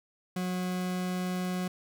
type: tone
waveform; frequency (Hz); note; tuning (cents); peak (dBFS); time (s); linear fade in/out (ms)
40% pulse; 182.2; F#3; -26; -29; 0.36-1.68; 5
effects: none